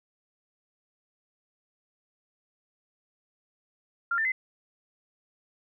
sine tone with pitch steps, 1390 / 1786 / 2051 Hz, F6 / A6 / C7, -9 / +25 / -35 cents, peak -24 dBFS, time 4.11-4.32 s, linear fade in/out 5 ms, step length 70 ms, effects none

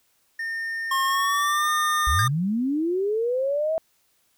triangle tone, 1820 Hz, A#6, 42 cents flat, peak -25 dBFS, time 0.39-2.27 s, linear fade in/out 5 ms
square tone with pitch glide, 1076 to 1214.8 Hz, C6 to D#6, +48 to -42 cents, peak -22 dBFS, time 0.91-2.28 s, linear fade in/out 5 ms, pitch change +210 cents, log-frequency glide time 1.05-1.69 s
sine linear sweep, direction up, 56.9 to 656 Hz, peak -21 dBFS, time 2.07-3.78 s, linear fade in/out 0 ms
square tone with exponential decay, 1611 Hz, G6, 47 cents sharp, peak -21 dBFS, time 2.19-2.3 s, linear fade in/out 1 ms, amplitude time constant 23 ms
effects white hiss -66 dBFS RMS until 4.37 s

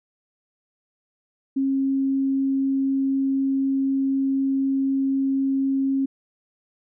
sine tone, 270.4 Hz, C#4, 43 cents flat, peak -19 dBFS, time 1.56-6.06 s, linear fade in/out 10 ms, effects none

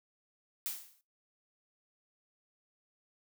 blue noise with exponential decay, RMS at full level -34 dBFS, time 0.66-1.01 s, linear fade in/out 0 ms, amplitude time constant 76 ms, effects noise-tail reverb RT60 0.2 s tail -17 dB re dry

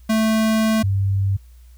square / sine tone pair in turn, 220 / 98 Hz, A3 / G2, 0 / 0 cents, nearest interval octave + major second, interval 1400 cents, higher first, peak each -16 dBFS, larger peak neither, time 0.09-0.83 / 0.83-1.37 s, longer first, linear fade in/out 10 ms, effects added 60 Hz sine -42 dBFS peak until 1.77 s + white hiss -60 dBFS RMS until 1.77 s

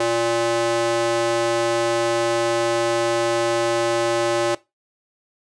square tone with high-pass filter, 116.54 Hz, A#2, in tune, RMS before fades -20 dBFS, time 0-4.55 s, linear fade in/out 5 ms, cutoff 460 Hz, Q 2.6, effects noise-tail reverb RT60 0.2 s tail -18 dB re dry + resampled to 22050 Hz

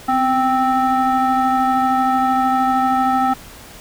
sine tone with frequency modulation, 784 Hz, G5, in tune, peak -12 dBFS, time 0.08-3.34 s, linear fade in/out 10 ms, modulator 527 Hz, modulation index 1, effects tanh soft clip ceiling -10 dBFS + pink hiss -39 dBFS RMS until 3.8 s

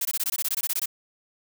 blue noise bursts, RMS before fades -26 dBFS, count 14, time 0.01-0.858 s, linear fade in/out 5 ms, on 42 ms, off 20 ms, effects none

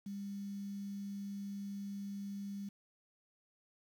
sine tone with quantisation, 199.8 Hz, G3, 33 cents sharp, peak -40 dBFS, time 0.06-2.69 s, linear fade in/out 5 ms, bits 10, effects none

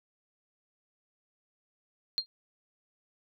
sine tone with exponential decay, 4205 Hz, C8, 8 cents sharp, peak -22 dBFS, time 2.18-2.26 s, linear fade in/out 0 ms, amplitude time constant 17 ms, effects none

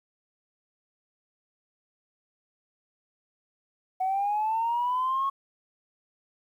sine linear sweep, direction up, 741 to 1102 Hz, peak -23 dBFS, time 4-5.3 s, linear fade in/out 10 ms, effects tanh soft clip ceiling -20 dBFS + 10-bit

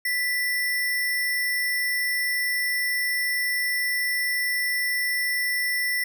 sine tone with sample-and-hold, 1975.5 Hz, B6, in tune, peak -22 dBFS, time 0.05-6.04 s, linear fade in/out 5 ms, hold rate 7350 Hz, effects none

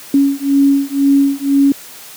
sine beating tone pair, 277.2 / 279.2 Hz, C#4 / C#4, 0 / +13 cents, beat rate 2 Hz, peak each -12 dBFS, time 0.14-1.72 s, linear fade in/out 2 ms, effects white hiss -35 dBFS RMS until 2.16 s + high-pass 150 Hz 12 dB/octave

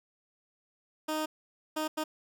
15% pulse tone bursts at uneven times, 310 Hz, D#4, 6 cents flat, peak -24 dBFS, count 3, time 1.08-1.26 / 1.76-1.88 / 1.97-2.04 s, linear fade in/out 10 ms, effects none

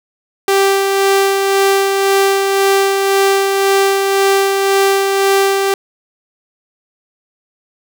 sawtooth tone with tremolo, 391.9 Hz, G4, in tune, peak -5 dBFS, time 0.48-5.74 s, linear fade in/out 2 ms, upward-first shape sine, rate 1.9 Hz, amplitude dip 35%, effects none

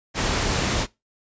pink noise, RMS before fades -23 dBFS, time 0.14-0.87 s, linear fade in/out 50 ms, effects noise-tail reverb RT60 0.2 s tail -20 dB re dry + resampled to 16000 Hz

